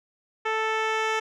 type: tone with low-pass filter sweep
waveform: 10% pulse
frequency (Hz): 440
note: A4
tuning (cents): 0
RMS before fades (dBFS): -26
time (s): 0.45-1.2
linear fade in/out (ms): 10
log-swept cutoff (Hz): 2600 to 4900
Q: 0.73
effects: none